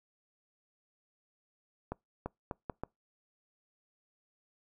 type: accelerating click train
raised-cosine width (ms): 1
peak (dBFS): -22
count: 5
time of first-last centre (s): 1.92-2.836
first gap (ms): 340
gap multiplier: 0.74
effects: noise-tail reverb RT60 0.2 s tail -26 dB re dry